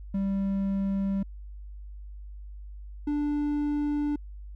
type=tone pair in turn; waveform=triangle; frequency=195.8 / 293.4 Hz; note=G3 / D4; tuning=-2 / -2 cents; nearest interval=perfect fifth; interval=700 cents; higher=second; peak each=-23 dBFS; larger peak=neither; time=0.14-1.23 / 3.07-4.16 s; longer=neither; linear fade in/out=5 ms; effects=added 50 Hz sine -39 dBFS peak until 4.55 s